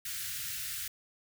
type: band-stop noise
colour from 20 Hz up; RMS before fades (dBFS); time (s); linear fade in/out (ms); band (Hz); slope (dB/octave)
white; -38; 0.05-0.88; 5; 160 to 1400; 48
effects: none